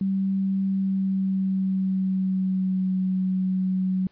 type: tone with pitch glide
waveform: sine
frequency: 193.1 to 186.95 Hz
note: G3 to F#3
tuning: -26 to +18 cents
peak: -21 dBFS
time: 0.01-4.07 s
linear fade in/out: 2 ms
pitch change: -56 cents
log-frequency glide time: 0.63-2.92 s
effects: pink hiss -62 dBFS RMS until 4.11 s + resampled to 11025 Hz